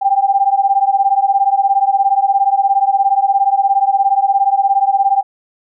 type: beating tone pair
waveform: sine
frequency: 781 / 798 Hz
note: G5 / G5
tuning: -7 / +31 cents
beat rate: 17 Hz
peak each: -13 dBFS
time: 0.01-5.23 s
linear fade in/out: 20 ms
effects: none